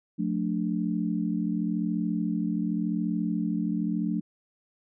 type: chord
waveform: sine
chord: D minor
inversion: first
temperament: equal with one note detuned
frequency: 179.11 / 220 / 293.7 Hz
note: F3 / A3 / D4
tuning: +44 / 0 / 0 cents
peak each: -29 / -29 / -31 dBFS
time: 0.18-4.21 s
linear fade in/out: 20 ms
effects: none